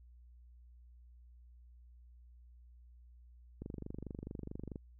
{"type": "click train", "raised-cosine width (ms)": 3, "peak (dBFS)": -30, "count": 29, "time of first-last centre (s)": [3.62, 4.758], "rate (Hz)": 24.6, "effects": ["added 60 Hz sine -56 dBFS peak until 4.99 s"]}